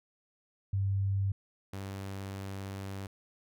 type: tone pair in turn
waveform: sine / sawtooth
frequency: 98 / 97.51 Hz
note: G2 / G2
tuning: 0 / -9 cents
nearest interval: unison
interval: 9 cents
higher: first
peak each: -27 / -34 dBFS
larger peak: first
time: 0.73-1.32 / 1.73-3.07 s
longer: second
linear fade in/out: 5 ms
effects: none